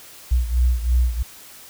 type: beating tone pair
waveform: sine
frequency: 60.3 / 63.3 Hz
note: B1 / B1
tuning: -41 / +43 cents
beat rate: 3 Hz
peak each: -17 / -21 dBFS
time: 0.31-1.23 s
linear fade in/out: 10 ms
effects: white hiss -43 dBFS RMS until 1.69 s